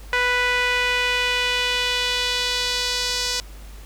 sawtooth tone with band-pass filter sweep, 493.9 Hz, B4, in tune, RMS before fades -22 dBFS, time 0.13-3.4 s, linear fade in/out 0 ms, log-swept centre 1900 to 5100 Hz, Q 1.8, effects added 50 Hz sine -37 dBFS peak until 3.85 s + pink hiss -47 dBFS RMS until 3.85 s

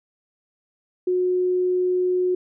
sine tone, 363.9 Hz, F#4, 29 cents flat, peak -18 dBFS, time 1.07-2.35 s, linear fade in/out 5 ms, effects none

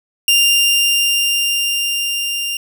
sawtooth tone with level ramp, 2794 Hz, F7, in tune, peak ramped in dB -6 to -16 dBFS, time 0.28-2.57 s, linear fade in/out 2 ms, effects none

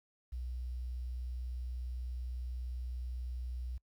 sine tone with quantisation, 61.74 Hz, B1, in tune, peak -37 dBFS, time 0.32-3.78 s, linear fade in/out 10 ms, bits 11, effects noise-tail reverb RT60 0.1 s tail -26 dB re dry

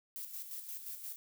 violet noise with tremolo, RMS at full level -43 dBFS, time 0.16-1.16 s, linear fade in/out 0 ms, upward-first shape square, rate 5.7 Hz, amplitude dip 50%, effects none

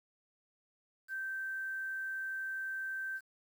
sine tone with quantisation, 1557 Hz, G6, 12 cents flat, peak -36 dBFS, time 1.08-3.21 s, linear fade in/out 50 ms, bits 10, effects none

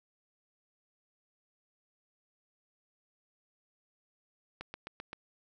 click train, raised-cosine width 0.3 ms, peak -25 dBFS, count 5, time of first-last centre 4.61-5.131 s, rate 7.68 Hz, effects none

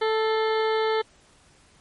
harmonic tone with a mistuned harmonic, 440 Hz, A4, in tune, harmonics 1 / 2 / 3 / 4 / 5 / 7 / 8 / 9 / 10, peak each -22 / -28 / -32 / -34 / -36 / -39 / -40 / -41 / -42 dBFS, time 0.01-1.02 s, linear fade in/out 10 ms, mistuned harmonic 5, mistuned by -58 cents, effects pink hiss -57 dBFS RMS until 1.8 s + MP3 48 kbps

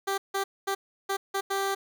15% pulse tone bursts at uneven times, 392 Hz, G4, in tune, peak -20 dBFS, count 6, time 0.07-0.18 / 0.34-0.44 / 0.67-0.75 / 1.09-1.17 / 1.34-1.41 / 1.5-1.75 s, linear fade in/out 10 ms, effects none

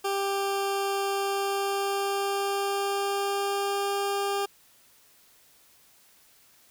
20% pulse tone with pitch glide, 395.1 to 399.9 Hz, G4 to G4, +14 to +35 cents, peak -21 dBFS, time 0.04-4.46 s, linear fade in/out 10 ms, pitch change +21 cents, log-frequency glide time 1.08-3.91 s, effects white hiss -59 dBFS RMS until 6.7 s

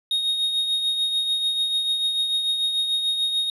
triangle tone with tremolo, 3729 Hz, A#7, in tune, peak -17 dBFS, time 0.11-3.5 s, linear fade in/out 2 ms, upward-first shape triangle, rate 6.8 Hz, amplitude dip 50%, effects resampled to 32000 Hz

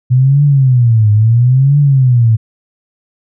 sine tone with vibrato, 123.47 Hz, B2, in tune, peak -5 dBFS, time 0.1-2.37 s, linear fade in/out 20 ms, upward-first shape triangle, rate 0.74 Hz, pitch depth 300 cents each way, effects none

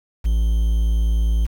triangle tone with quantisation, 55 Hz, A1, in tune, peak -13 dBFS, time 0.24-1.47 s, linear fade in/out 20 ms, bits 7, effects none

